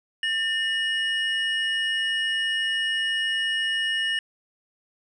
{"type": "tone pair together", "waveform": "triangle", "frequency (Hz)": [1798.5, 2897], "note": ["A6", "F#7"], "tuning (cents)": [37, -37], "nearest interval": "minor sixth", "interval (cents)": 826, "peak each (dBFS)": -24, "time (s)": [0.23, 4.19], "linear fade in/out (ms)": 2, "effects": ["resampled to 22050 Hz"]}